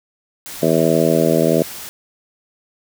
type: noise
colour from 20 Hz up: white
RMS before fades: -32 dBFS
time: 0.46-1.89 s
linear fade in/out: 0 ms
type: harmonic tone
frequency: 81.1 Hz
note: E2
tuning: 28 cents flat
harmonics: 2 / 3 / 4 / 5 / 6 / 7 / 8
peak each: -20 / -20 / -20 / -20 / -20 / -20 / -20 dBFS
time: 0.62-1.63 s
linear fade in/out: 10 ms
effects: none